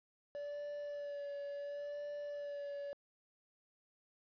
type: tone with vibrato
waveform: triangle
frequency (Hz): 576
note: D5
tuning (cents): -34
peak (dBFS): -39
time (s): 0.35-2.93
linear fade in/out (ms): 0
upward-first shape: sine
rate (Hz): 0.71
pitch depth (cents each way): 21
effects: resampled to 11025 Hz + 11-bit